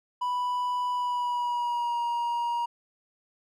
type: tone with pitch glide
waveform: triangle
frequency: 987.8 to 947.6 Hz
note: B5 to A#5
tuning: 0 to +28 cents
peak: -24 dBFS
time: 0.21-2.66 s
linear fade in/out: 10 ms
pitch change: -72 cents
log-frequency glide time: 0.92-2 s
effects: none

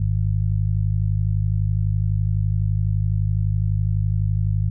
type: harmonic tone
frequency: 51.9 Hz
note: G#1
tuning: in tune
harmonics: 1 / 2 / 3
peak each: -24 / -19 / -27 dBFS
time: 0-4.7 s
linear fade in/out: 5 ms
effects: none

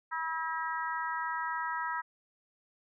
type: harmonic tone with a mistuned harmonic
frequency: 323.4 Hz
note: E4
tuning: 33 cents flat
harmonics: 3 / 4 / 5 / 6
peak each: -35 / -37 / -39 / -41 dBFS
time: 0.11-2.02 s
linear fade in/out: 20 ms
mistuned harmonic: 6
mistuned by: -26 cents
effects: none

